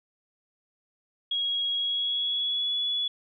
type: tone with pitch glide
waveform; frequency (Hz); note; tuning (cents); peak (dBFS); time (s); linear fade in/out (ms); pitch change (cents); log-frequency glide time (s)
sine; 3305 to 3406; G#7 to G#7; -9 to +43; -25; 1.31-3.08; 5; +52; 1.75-2.76
effects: none